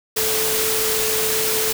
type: tone in noise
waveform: sine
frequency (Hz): 438.4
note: A4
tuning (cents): -6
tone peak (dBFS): -24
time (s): 0.16-1.73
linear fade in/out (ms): 10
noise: white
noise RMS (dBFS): -21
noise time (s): 0.16-1.73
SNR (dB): -6
effects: none